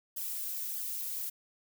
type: noise with flanger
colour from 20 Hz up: violet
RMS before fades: -37 dBFS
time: 0.16-1.3 s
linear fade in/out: 10 ms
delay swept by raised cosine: 0.61 to 4.91 ms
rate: 1.6 Hz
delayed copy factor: +0.9
effects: none